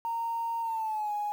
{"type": "tone with pitch glide", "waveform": "sine", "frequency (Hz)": [923, 831.9], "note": ["A#5", "G#5"], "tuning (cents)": [-17, 3], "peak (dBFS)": -28, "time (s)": [0.05, 1.32], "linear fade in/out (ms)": 0, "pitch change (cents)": -180, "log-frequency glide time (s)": [0.61, 1.12], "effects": ["tanh soft clip ceiling -25 dBFS", "9-bit"]}